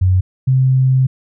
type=tone pair in turn; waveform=sine; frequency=92.5 / 130.81 Hz; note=F#2 / C3; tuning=0 / 0 cents; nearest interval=tritone; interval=600 cents; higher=second; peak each=-9 dBFS; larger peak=neither; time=0.01-0.21 / 0.47-1.07 s; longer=second; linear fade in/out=10 ms; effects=none